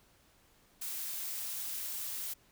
blue noise, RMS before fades -39 dBFS, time 0.81-2.34 s, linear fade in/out 10 ms, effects pink hiss -66 dBFS RMS until 2.51 s

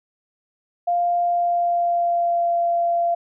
sine tone with pitch glide, 698.5 to 687.3 Hz, F5 to F5, 0 to -28 cents, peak -17 dBFS, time 0.87-3.15 s, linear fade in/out 10 ms, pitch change -28 cents, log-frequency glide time 1.22-2.54 s, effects none

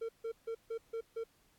triangle tone bursts, 454.7 Hz, A#4, 43 cents flat, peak -34 dBFS, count 6, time 0.01-1.24 s, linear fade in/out 10 ms, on 80 ms, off 150 ms, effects pink hiss -70 dBFS RMS until 1.58 s + AAC 64 kbps

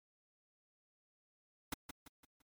pink noise with echo, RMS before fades -38 dBFS, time 1.72-1.74 s, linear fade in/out 5 ms, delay 170 ms, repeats 4, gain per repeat -8 dB, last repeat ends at 2.42 s, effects MP3 96 kbps

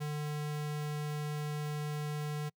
square tone, 149.4 Hz, D3, 30 cents sharp, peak -35 dBFS, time 0-2.5 s, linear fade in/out 20 ms, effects noise-tail reverb RT60 0.1 s tail -26 dB re dry

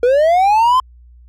triangle linear sweep, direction up, 468.9 to 1046.5 Hz, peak -7 dBFS, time 0.03-0.8 s, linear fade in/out 2 ms, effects added 60 Hz sine -40 dBFS peak until 1.28 s + AAC 64 kbps

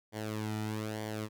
sawtooth tone with flanger, 107.9 Hz, A2, 33 cents flat, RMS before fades -37 dBFS, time 0.12-1.29 s, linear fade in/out 50 ms, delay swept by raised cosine 0.76 to 1.86 ms, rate 1.1 Hz, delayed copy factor -0.7, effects none

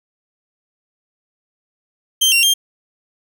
sawtooth tone with pitch steps, 3140 / 2755 / 3195 Hz, G7 / F7 / G7, +2 / -24 / +32 cents, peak -8 dBFS, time 2.21-2.54 s, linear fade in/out 10 ms, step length 110 ms, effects 8-bit

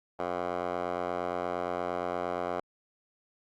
10% pulse tone with band-pass filter, 88.6 Hz, F2, 25 cents sharp, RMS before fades -33 dBFS, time 0.19-2.6 s, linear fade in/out 5 ms, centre 810 Hz, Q 3.5, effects Opus 48 kbps

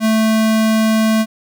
square tone, 220 Hz, A3, in tune, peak -12 dBFS, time 0-1.26 s, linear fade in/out 50 ms, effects none

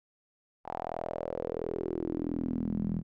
sawtooth tone with band-pass filter sweep, 41.48 Hz, E1, 12 cents sharp, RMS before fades -34 dBFS, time 0.64-3.03 s, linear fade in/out 50 ms, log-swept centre 830 to 180 Hz, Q 4.9, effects none

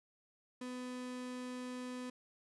35% pulse tone, 250.7 Hz, B3, 26 cents sharp, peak -40 dBFS, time 0.61-2.1 s, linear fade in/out 5 ms, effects resampled to 24000 Hz

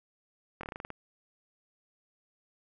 slowing click train, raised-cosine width 0.5 ms, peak -24 dBFS, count 9, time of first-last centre 0.61-0.903 s, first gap 23 ms, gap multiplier 1.13, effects none

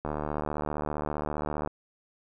click train, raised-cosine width 1 ms, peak -17 dBFS, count 123, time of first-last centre 0.05-1.675 s, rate 75.1 Hz, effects none

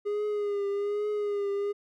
triangle tone with vibrato, 410 Hz, G#4, 22 cents flat, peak -25 dBFS, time 0.05-1.73 s, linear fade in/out 20 ms, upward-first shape triangle, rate 1.2 Hz, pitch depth 48 cents each way, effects none

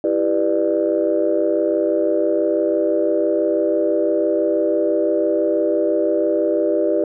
sine chord, E minor seventh, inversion none, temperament just, 329.6 / 395.6 / 494.4 / 593.3 Hz, E4 / G4 / B4 / D5, 0 / +16 / +2 / +18 cents, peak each -20 / -21 / -22 / -19 dBFS, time 0.04-7.04 s, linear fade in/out 2 ms, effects tanh soft clip ceiling -6 dBFS

